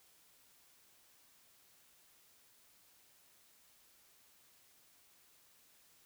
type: silence
effects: white hiss -67 dBFS RMS until 6.05 s